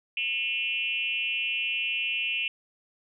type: tone with frequency modulation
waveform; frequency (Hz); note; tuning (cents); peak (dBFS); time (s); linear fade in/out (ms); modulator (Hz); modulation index
sine; 2690; E7; +34; -26; 0.17-2.48; 2; 253; 1.1
effects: none